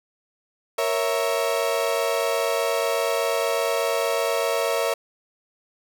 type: chord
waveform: 35% pulse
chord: A# diminished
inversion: none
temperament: equal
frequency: 466.2 / 554.4 / 659.3 Hz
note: A#4 / C#5 / E5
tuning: 0 / 0 / 0 cents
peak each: -24 dBFS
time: 0.78-4.94 s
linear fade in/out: 5 ms
effects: none